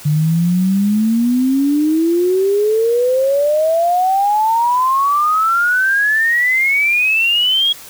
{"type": "exponential sweep", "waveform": "sine", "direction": "up", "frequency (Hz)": [146.7, 3322], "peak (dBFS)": -11, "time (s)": [0.05, 7.73], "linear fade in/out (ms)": 10, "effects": ["white hiss -36 dBFS RMS until 7.89 s"]}